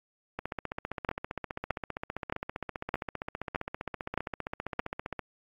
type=two click trains; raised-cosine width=0.5 ms; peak=-13 / -19 dBFS; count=7 / 74; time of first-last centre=1.09-4.794 / 0.39-5.193 s; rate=1.62 / 15.2 Hz; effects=AAC 48 kbps